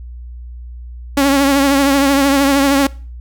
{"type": "tone with vibrato", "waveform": "sawtooth", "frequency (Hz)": 277.2, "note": "C#4", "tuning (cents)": 0, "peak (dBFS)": -6, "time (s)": [1.17, 2.87], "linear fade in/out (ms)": 5, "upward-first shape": "triangle", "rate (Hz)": 13, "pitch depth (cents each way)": 56, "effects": ["noise-tail reverb RT60 0.4 s tail -22 dB re dry", "added 60 Hz sine -28 dBFS peak until 3.2 s"]}